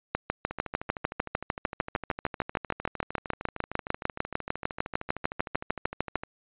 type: two click trains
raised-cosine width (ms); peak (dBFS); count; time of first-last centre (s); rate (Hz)
0.5; -10 / -20; 41 / 76; 0.15-6.156 / 0.51-6.235; 6.66 / 13.1
effects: resampled to 8000 Hz